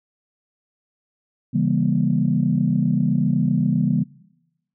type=chord; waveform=sine; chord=C# diminished seventh; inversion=none; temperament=just; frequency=138.59 / 166.31 / 199.57 / 239.5 Hz; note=C#3 / E3 / G3 / Bb3; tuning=0 / +16 / +31 / +47 cents; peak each=-22 dBFS; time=1.53-4.04 s; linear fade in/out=20 ms; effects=noise-tail reverb RT60 0.9 s tail -21 dB re dry + tanh soft clip ceiling -6 dBFS